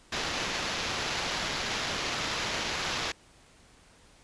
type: noise with sample-and-hold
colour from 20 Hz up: white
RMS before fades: -32 dBFS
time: 0.12-3.12 s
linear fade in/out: 5 ms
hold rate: 8820 Hz
effects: pink hiss -58 dBFS RMS until 4.23 s + resampled to 22050 Hz